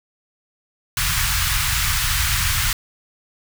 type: band-stop noise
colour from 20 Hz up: pink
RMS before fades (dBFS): -20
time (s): 0.97-2.73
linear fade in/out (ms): 2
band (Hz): 120 to 1200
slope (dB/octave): 24
effects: none